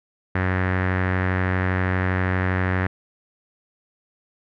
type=tone with low-pass filter; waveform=sawtooth; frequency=92.5 Hz; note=F#2; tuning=in tune; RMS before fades=-22 dBFS; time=0.35-2.87 s; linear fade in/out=5 ms; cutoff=1800 Hz; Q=4.2; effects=none